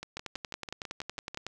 two click trains, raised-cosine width 0.2 ms, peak -22 / -19 dBFS, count 9 / 15, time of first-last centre 0.03-1.346 / 0.17-1.466 s, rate 6.08 / 10.8 Hz, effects none

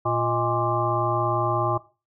harmonic tone with a mistuned harmonic, 117.2 Hz, A#2, 10 cents sharp, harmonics 1 / 3 / 5 / 7 / 9 / 10, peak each -28 / -28 / -28 / -28 / -28 / -28 dBFS, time 0.05-1.78 s, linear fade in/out 10 ms, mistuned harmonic 5, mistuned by +110 cents, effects noise-tail reverb RT60 0.3 s tail -17 dB re dry

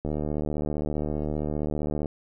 click train, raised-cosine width 2 ms, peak -16 dBFS, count 152, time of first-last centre 0.05-2.058 s, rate 75.2 Hz, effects none

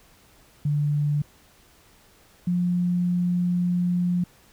sine tone pair in turn, 146.83 / 177.18 Hz, D3 / F3, 0 / +25 cents, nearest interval minor third, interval 325 cents, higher second, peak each -20 dBFS, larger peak neither, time 0.65-1.22 / 2.47-4.24 s, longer second, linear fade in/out 5 ms, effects pink hiss -56 dBFS RMS until 4.52 s

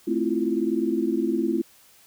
sine chord, F major seventh, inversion first, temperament equal, 220 / 261.6 / 329.6 / 349.2 Hz, A3 / C4 / E4 / F4, 0 / 0 / 0 / 0 cents, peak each -28 / -28 / -25 / -27 dBFS, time 0.07-1.62 s, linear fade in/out 10 ms, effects white hiss -55 dBFS RMS until 2.06 s

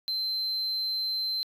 sine tone, 4100 Hz, C8, 36 cents flat, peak -25 dBFS, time 0.08-1.43 s, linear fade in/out 0 ms, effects tanh soft clip ceiling -26 dBFS

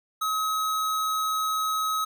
square tone, 1276 Hz, D#6, 43 cents sharp, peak -25 dBFS, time 0.21-2.05 s, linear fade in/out 10 ms, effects none

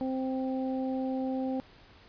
harmonic tone, 261.6 Hz, C4, in tune, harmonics 1 / 2 / 3, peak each -30 / -36 / -40 dBFS, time 0.01-1.6 s, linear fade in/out 0 ms, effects pink hiss -56 dBFS RMS until 2.08 s + resampled to 11025 Hz

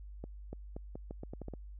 accelerating click train, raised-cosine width 2 ms, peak -29 dBFS, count 10, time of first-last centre 0.24-1.537 s, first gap 290 ms, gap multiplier 0.81, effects added 50 Hz sine -45 dBFS peak until 1.79 s

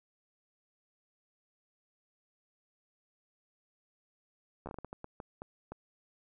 slowing click train, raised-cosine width 1 ms, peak -28 dBFS, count 12, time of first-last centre 4.66-5.72 s, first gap 12 ms, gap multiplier 1.38, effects none

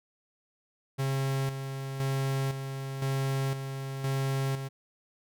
45% pulse tone with tremolo, 135.3 Hz, C#3, 42 cents flat, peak -27 dBFS, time 0.98-4.69 s, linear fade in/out 20 ms, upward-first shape square, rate 0.98 Hz, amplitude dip 55%, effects none

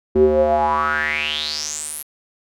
square tone with band-pass filter sweep, 75.7 Hz, D#2, 47 cents flat, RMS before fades -19 dBFS, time 0.15-2.03 s, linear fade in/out 10 ms, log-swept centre 330 to 12000 Hz, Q 7.5, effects none

